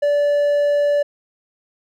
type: tone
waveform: triangle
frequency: 580 Hz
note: D5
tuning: 22 cents flat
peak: -12 dBFS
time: 0.02-1.03 s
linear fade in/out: 10 ms
effects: none

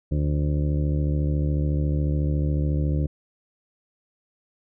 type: harmonic tone with a mistuned harmonic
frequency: 74 Hz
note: D2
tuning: 14 cents sharp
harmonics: 1 / 2 / 3 / 4 / 5 / 6 / 7 / 8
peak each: -23 / -24 / -37 / -31 / -38 / -45 / -38 / -45 dBFS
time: 0.11-3.07 s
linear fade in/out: 10 ms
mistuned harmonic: 8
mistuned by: -28 cents
effects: none

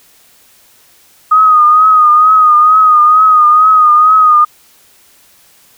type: tone with vibrato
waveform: sine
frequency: 1244.5 Hz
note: D#6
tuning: in tune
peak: -3 dBFS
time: 1.31-4.45 s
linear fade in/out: 10 ms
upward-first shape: triangle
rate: 2.2 Hz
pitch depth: 57 cents each way
effects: white hiss -46 dBFS RMS until 5.77 s

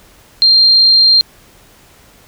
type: tone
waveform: sine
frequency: 4186 Hz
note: C8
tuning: in tune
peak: -5 dBFS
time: 0.42-1.21 s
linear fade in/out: 0 ms
effects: pink hiss -45 dBFS RMS until 2.27 s

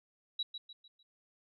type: tone with echo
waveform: sine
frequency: 3889 Hz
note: B7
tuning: 27 cents flat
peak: -32 dBFS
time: 0.39-0.43 s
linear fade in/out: 5 ms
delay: 150 ms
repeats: 4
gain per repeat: -8 dB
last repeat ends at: 1.03 s
effects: none

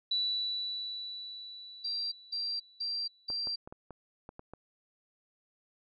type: tone with exponential decay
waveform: sine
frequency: 3951 Hz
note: B7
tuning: in tune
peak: -27 dBFS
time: 0.11-3.56 s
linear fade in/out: 5 ms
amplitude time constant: 750 ms
type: tone bursts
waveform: sine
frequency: 4718 Hz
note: D8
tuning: 7 cents sharp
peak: -32 dBFS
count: 4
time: 1.84-3.56 s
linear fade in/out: 10 ms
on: 280 ms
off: 200 ms
type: clicks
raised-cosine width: 1 ms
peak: -31 dBFS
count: 8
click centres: 3.302 / 3.472 / 3.675 / 3.725 / 3.907 / 4.291 / 4.394 / 4.536 s
effects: none

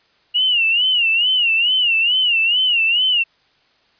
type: tone with vibrato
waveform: sine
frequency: 2847 Hz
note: F7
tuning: 33 cents sharp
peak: -13 dBFS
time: 0.34-3.24 s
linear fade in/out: 20 ms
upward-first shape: sine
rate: 2.3 Hz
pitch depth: 130 cents each way
effects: white hiss -58 dBFS RMS until 3.99 s + resampled to 11025 Hz

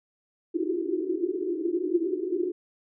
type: band-pass noise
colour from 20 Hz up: white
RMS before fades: -28 dBFS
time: 0.54-2.52 s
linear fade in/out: 10 ms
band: 320 to 380 Hz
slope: 96 dB/octave
effects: none

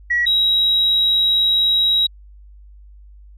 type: tone pair in turn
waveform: sine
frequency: 1924 / 3841 Hz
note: B6 / B7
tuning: -46 / -49 cents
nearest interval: octave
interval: 1197 cents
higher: second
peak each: -14 / -12 dBFS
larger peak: second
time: 0.1-0.26 / 0.26-2.07 s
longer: second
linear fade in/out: 10 ms
effects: tanh soft clip ceiling -8 dBFS + added 50 Hz sine -40 dBFS peak until 3.37 s

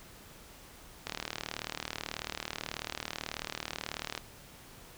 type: click train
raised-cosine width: 0.2 ms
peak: -17 dBFS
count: 120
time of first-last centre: 1.07-4.177 s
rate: 38.3 Hz
effects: pink hiss -53 dBFS RMS until 4.97 s

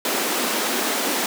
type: high-pass noise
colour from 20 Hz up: pink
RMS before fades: -23 dBFS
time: 0.05-1.26 s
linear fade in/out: 2 ms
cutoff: 220 Hz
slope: 48 dB/octave
effects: none

